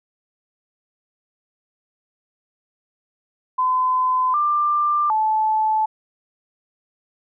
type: tone with pitch steps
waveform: sine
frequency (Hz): 1019 / 1188 / 869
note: C6 / D6 / A5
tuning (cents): -46 / +20 / -22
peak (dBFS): -16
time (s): 3.58-5.86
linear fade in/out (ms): 10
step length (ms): 760
effects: none